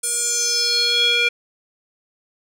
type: tone with band-pass filter sweep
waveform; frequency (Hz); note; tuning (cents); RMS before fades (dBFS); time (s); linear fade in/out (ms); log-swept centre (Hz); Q
square; 476.1; A#4; +37; -19; 0.03-1.29; 10; 9200 to 2600; 4.9
effects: none